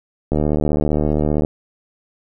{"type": "click train", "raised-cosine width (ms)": 2, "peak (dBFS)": -5, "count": 86, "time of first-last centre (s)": [0.32, 1.449], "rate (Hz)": 75.3, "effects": []}